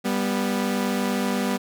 sawtooth tone pair together, 197.2 / 245.4 Hz, G3 / B3, +11 / -11 cents, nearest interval major third, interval 378 cents, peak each -21 dBFS, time 0.04-1.58 s, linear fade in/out 20 ms, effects none

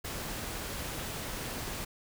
pink noise, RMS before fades -38 dBFS, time 0.04-1.85 s, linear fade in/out 10 ms, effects none

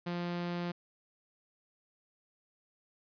sawtooth tone, 174.4 Hz, F3, 2 cents flat, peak -30 dBFS, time 0.06-0.72 s, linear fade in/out 10 ms, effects resampled to 11025 Hz

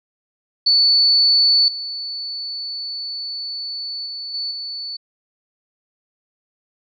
sine tone with level steps, 4470 Hz, C#8, 14 cents sharp, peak -11 / -25 / -27 / -22 / -26 dBFS, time 0.66-4.97 s, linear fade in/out 10 ms, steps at 1.68 / 4.06 / 4.34 / 4.51 s, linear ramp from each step 2 ms, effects none

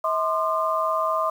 sine tone cluster, 641 / 1044 / 1208 Hz, E5 / C6 / D6, -49 / -4 / +48 cents, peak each -25 dBFS, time 0.04-1.3 s, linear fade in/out 5 ms, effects 8-bit

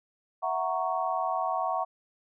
sine chord, F# dominant seventh, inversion third, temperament equal, 659.3 / 740 / 932.3 / 1108.7 Hz, E5 / F#5 / A#5 / C#6, 0 / 0 / 0 / 0 cents, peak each -33 / -30 / -34 / -32 dBFS, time 0.42-1.85 s, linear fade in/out 20 ms, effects none

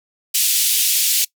white band-pass noise, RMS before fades -17 dBFS, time 0.34-1.25 s, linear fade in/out 10 ms, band 2700 to 16000 Hz, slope 24 dB/octave, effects noise-tail reverb RT60 0.1 s tail -22 dB re dry

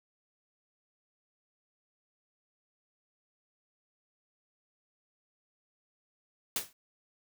white noise with exponential decay, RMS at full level -28 dBFS, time 6.56-6.73 s, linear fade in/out 2 ms, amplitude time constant 35 ms, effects none

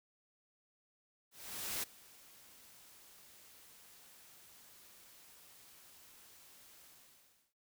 white noise with ADSR envelope, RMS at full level -38 dBFS, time 1.31-7.54 s, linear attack 520 ms, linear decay 12 ms, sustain -22 dB, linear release 690 ms, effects none

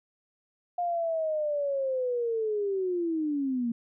sine linear sweep, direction down, 710 to 228.4 Hz, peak -26 dBFS, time 0.78-3.72 s, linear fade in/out 5 ms, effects none

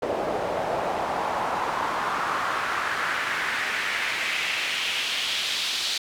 pink noise with band-pass filter sweep, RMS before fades -27 dBFS, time 0.02-5.98 s, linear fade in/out 5 ms, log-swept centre 560 to 4000 Hz, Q 2.2, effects none

